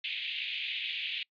pink band-pass noise, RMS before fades -36 dBFS, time 0.04-1.23 s, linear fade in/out 2 ms, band 2300 to 3600 Hz, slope 48 dB/octave, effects noise-tail reverb RT60 0.1 s tail -26 dB re dry + resampled to 11025 Hz

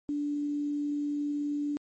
sine tone with quantisation, 291.5 Hz, D4, 13 cents flat, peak -28 dBFS, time 0.09-1.77 s, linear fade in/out 0 ms, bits 9, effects MP3 32 kbps

